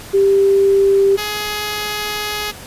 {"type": "tone pair in turn", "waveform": ["sine", "5% pulse"], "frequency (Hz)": [393.5, 419.4], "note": ["G4", "G#4"], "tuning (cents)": [7, 17], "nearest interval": "minor second", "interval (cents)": 110, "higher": "second", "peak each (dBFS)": -9, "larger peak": "neither", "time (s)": [[0.13, 1.17], [1.17, 2.52]], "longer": "second", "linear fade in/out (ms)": 20, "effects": ["pink hiss -35 dBFS RMS until 2.66 s", "resampled to 32000 Hz"]}